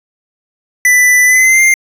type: tone with pitch glide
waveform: square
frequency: 1988 to 2104 Hz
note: B6 to C7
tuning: +11 to +9 cents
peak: -6 dBFS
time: 0.85-1.74 s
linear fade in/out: 2 ms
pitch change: +98 cents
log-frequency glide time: 1.25-1.62 s
effects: resampled to 32000 Hz